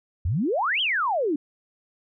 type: exponential two-way sweep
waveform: sine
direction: up then down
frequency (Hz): 73.42 to 3322 to 273.7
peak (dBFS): -21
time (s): 0.25-1.36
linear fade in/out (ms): 5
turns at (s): 0.81
effects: none